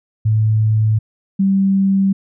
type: tone pair in turn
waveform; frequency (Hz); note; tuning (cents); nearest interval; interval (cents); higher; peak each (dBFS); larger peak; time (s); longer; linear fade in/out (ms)
sine; 108.9 / 194.4; A2 / G3; -17 / -14; minor seventh; 1003; second; -11; neither; 0.25-0.99 / 1.39-2.13; neither; 10
effects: none